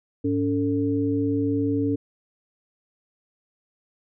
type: tone cluster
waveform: sine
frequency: 105.7 / 282.7 / 447.2 Hz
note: G#2 / C#4 / A4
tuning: +31 / +34 / +28 cents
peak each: -28 / -22 / -28 dBFS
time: 0.24-1.96 s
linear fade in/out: 10 ms
effects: none